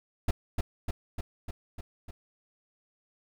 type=noise with echo; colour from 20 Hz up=brown; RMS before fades=-23 dBFS; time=0.28-0.31 s; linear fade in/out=5 ms; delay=300 ms; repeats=6; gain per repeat=-3 dB; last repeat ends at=2.11 s; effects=none